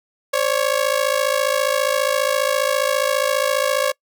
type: ring-modulated tone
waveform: sawtooth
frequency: 554.4 Hz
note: C#5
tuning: in tune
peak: -10 dBFS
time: 0.33-3.92 s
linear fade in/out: 10 ms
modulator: 27.4 Hz
effects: noise-tail reverb RT60 0.1 s tail -24 dB re dry